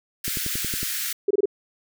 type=high-pass noise; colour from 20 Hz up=white; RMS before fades=-28 dBFS; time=0.24-1.13 s; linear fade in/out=5 ms; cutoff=1400 Hz; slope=48 dB/octave
type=click train; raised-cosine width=3 ms; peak=-19 dBFS; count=7; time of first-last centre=0.28-0.83 s; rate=10.9 Hz
type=tone bursts; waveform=sine; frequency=400.7 Hz; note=G4; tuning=38 cents sharp; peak=-16 dBFS; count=4; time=1.28-1.457 s; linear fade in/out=5 ms; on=27 ms; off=23 ms
effects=none